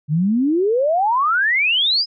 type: exponential sweep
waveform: sine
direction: up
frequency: 142 to 5150 Hz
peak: -14 dBFS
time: 0.08-2.06 s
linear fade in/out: 50 ms
effects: none